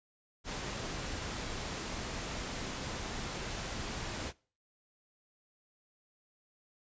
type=noise; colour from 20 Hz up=pink; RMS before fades=-39 dBFS; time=0.44-4.33 s; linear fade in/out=50 ms; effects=noise-tail reverb RT60 0.4 s tail -23 dB re dry + resampled to 16000 Hz